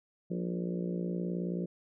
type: harmonic tone with a mistuned harmonic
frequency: 59 Hz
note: A#1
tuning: 22 cents sharp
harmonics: 3 / 4 / 5 / 6 / 7 / 8 / 9 / 10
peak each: -33 / -44 / -45 / -40 / -44 / -45 / -47 / -51 dBFS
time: 0.3-1.66 s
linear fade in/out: 10 ms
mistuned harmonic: 5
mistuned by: +33 cents
effects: none